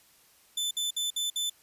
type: tone bursts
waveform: sawtooth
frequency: 3520 Hz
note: A7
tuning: in tune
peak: -25 dBFS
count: 5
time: 0.57-1.498 s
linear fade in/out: 5 ms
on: 140 ms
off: 57 ms
effects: white hiss -61 dBFS RMS until 1.62 s + resampled to 32000 Hz